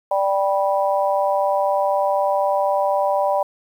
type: harmonic tone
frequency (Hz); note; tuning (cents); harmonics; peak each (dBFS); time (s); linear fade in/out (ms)
196; G3; 0; 3 / 4 / 5; -19 / -21 / -23; 0.11-3.43; 5
effects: 8-bit